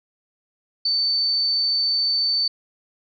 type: tone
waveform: sine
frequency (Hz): 4537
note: C#8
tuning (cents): +39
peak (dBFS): -18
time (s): 0.85-2.48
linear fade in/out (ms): 5
effects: none